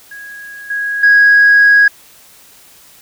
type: tone with level steps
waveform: sine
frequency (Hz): 1653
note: G#6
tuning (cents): -9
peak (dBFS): -28 / -15 / -3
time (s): 0.11-1.88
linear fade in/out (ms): 5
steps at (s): 0.7 / 1.03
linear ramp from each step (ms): 5
effects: tanh soft clip ceiling -1 dBFS + white hiss -43 dBFS RMS until 3.01 s